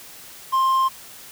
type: tone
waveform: triangle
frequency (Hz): 1055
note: C6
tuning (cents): +14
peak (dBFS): -14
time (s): 0.52-0.89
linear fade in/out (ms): 20
effects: white hiss -42 dBFS RMS until 1.31 s